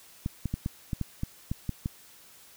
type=clicks; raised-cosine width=5 ms; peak=-17 dBFS; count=10; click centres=0.261 / 0.457 / 0.54 / 0.661 / 0.932 / 1.013 / 1.234 / 1.515 / 1.693 / 1.859 s; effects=white hiss -54 dBFS RMS until 2.56 s